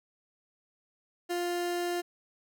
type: tone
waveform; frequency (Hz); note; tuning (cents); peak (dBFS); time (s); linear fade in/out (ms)
30% pulse; 350.4; F4; +6; -27; 1.29-2.02; 20
effects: none